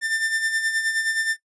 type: tone with tremolo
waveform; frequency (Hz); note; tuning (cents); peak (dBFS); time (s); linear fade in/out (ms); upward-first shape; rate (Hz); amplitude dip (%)
45% pulse; 1790; A6; +29; -19; 0.01-1.37; 50; sine; 9.5; 55
effects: noise-tail reverb RT60 0.1 s tail -18 dB re dry + resampled to 24000 Hz